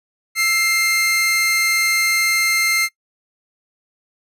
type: tone pair together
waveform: sawtooth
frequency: 1327.3 / 2107 Hz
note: E6 / C7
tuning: +12 / +12 cents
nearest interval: minor sixth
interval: 800 cents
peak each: -23 / -12 dBFS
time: 0.35-2.89 s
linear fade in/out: 50 ms
effects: noise-tail reverb RT60 0.1 s tail -22 dB re dry + resampled to 32000 Hz